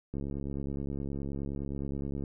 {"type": "click train", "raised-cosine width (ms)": 3, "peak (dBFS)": -24, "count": 147, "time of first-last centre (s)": [0.14, 2.238], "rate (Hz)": 69.6, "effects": []}